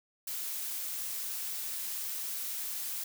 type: noise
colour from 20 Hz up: blue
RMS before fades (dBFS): -37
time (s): 0.27-3.04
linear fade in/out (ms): 5
effects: none